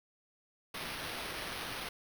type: noise with sample-and-hold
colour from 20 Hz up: blue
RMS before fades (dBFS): -41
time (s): 0.74-1.89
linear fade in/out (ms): 5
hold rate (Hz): 7350
effects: none